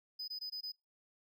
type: tone bursts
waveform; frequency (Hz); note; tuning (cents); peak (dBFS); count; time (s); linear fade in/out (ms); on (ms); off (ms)
triangle; 5000; D#8; +8; -38; 5; 0.19-0.72; 10; 90; 20
effects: noise-tail reverb RT60 0.2 s tail -23 dB re dry